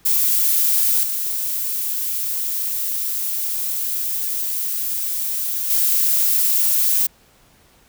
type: noise with level steps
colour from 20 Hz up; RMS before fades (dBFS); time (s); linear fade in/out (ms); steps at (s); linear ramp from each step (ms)
violet; -17 / -23 / -17; 0.05-7.07; 10; 1.03 / 5.7; 5
effects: pink hiss -54 dBFS RMS until 7.88 s